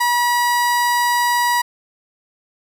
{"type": "tone", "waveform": "30% pulse", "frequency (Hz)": 966, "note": "B5", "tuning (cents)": -39, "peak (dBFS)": -12, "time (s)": [0, 1.62], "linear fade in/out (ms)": 10, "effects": []}